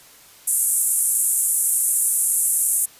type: band-pass noise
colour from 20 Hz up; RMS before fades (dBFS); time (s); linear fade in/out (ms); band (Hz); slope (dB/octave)
pink; -20; 0.47-2.86; 10; 8200 to 12000; 48
effects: white hiss -48 dBFS RMS until 2.99 s + resampled to 32000 Hz